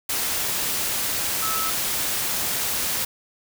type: tone in noise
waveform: sine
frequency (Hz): 1300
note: E6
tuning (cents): -24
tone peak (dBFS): -27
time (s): 1.42-1.7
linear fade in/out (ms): 5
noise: white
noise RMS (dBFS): -25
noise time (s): 0.09-3.05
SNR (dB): -5
effects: none

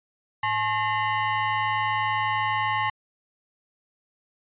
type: tone with frequency modulation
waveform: sine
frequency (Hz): 110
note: A2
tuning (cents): 0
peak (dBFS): -22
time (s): 0.43-2.9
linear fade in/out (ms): 5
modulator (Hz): 967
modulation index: 2.1
effects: resampled to 8000 Hz

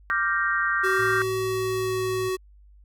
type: chord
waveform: sine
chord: G minor seventh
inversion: second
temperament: equal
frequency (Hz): 1174.7 / 1396.9 / 1568 / 1864.7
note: D6 / F6 / G6 / Bb6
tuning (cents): 0 / 0 / 0 / 0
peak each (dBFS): -27 / -28 / -25 / -28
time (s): 0.1-1.22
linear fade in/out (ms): 0
type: tone with pitch glide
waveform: square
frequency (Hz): 379.1 to 373.9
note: F#4 to F#4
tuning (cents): +42 to +18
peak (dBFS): -25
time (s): 0.83-2.37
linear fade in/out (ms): 20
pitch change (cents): -24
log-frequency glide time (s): 1.03-2.02
type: tone with vibrato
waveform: sine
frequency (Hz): 111.4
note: A2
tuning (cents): +22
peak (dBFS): -34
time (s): 0.98-2.3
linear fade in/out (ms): 20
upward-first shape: square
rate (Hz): 19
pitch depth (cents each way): 11
effects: added 50 Hz sine -49 dBFS peak until 2.84 s

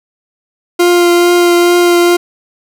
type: tone with vibrato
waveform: 40% pulse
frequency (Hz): 349.4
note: F4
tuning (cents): +1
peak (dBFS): -5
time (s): 0.79-2.17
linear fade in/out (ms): 10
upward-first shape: triangle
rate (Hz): 2.3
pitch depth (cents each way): 13
effects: none

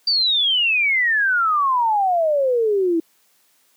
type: exponential sweep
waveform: sine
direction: down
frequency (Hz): 4708 to 321.2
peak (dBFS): -15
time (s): 0.07-3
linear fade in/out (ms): 5
effects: white hiss -60 dBFS RMS until 3.76 s + high-pass 200 Hz 12 dB/octave

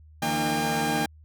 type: tone cluster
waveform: sawtooth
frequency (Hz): 152.7 / 169 / 229.5 / 303.4 / 803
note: D#3 / E3 / A#3 / D#4 / G5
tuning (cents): -32 / +43 / -27 / -44 / +41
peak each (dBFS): -29 / -32 / -26 / -28 / -23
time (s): 0.22-1.06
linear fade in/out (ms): 5
effects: added 77 Hz sine -48 dBFS peak until 1.24 s

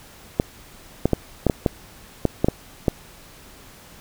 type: clicks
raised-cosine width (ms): 2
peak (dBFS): -3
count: 10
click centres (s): 0.399 / 1.056 / 1.133 / 1.467 / 1.498 / 1.662 / 2.253 / 2.445 / 2.485 / 2.882
effects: pink hiss -46 dBFS RMS until 4 s

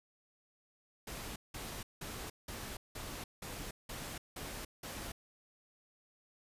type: noise bursts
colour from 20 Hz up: pink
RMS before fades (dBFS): -44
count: 9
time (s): 1.07-5.12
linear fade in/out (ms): 5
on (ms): 290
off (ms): 180
effects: resampled to 32000 Hz

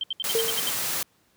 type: tone bursts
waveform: sine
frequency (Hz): 3136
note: G7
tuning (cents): 0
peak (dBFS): -25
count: 8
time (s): 0.01-0.693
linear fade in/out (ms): 2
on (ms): 25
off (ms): 69
type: noise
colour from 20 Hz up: white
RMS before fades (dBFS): -28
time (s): 0.24-1.03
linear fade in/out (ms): 2
type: tone with exponential decay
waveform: sine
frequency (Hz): 453.6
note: A#4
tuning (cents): -47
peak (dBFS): -19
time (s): 0.35-0.75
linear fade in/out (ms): 1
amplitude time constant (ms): 85
effects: pink hiss -64 dBFS RMS until 1.36 s + high-pass 100 Hz 12 dB/octave

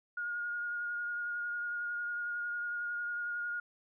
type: tone with vibrato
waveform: sine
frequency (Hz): 1430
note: F6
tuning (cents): +41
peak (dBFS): -34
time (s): 0.17-3.6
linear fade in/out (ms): 5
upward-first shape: sine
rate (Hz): 11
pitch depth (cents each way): 15
effects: none

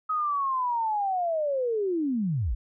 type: linear sweep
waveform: sine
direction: down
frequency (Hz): 1273 to 41.2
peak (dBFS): -24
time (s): 0.09-2.55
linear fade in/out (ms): 10
effects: none

